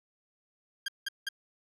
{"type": "tone bursts", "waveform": "20% pulse", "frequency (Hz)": 1606, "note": "G6", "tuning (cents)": 41, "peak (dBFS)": -26, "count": 3, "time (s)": [0.86, 1.289], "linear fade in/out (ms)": 5, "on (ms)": 23, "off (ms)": 180, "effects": ["low-pass 11000 Hz 12 dB/octave", "10-bit"]}